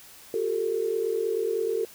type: tone cluster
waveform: sine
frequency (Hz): 363.2 / 400 / 449.5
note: F#4 / G4 / A4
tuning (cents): -32 / +35 / +37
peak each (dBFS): -32 / -30 / -26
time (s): 0.34-1.85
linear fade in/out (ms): 2
effects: white hiss -49 dBFS RMS until 1.94 s